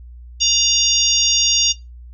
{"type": "harmonic tone with a mistuned harmonic", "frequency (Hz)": 941, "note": "A#5", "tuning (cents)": 16, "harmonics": [3, 4, 5, 6, 7], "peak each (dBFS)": [-20, -20, -20, -20, -20], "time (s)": [0.4, 1.73], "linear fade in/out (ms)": 20, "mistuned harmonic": 4, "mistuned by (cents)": -75, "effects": ["noise-tail reverb RT60 0.2 s tail -17 dB re dry", "added 60 Hz sine -35 dBFS peak until 2.13 s"]}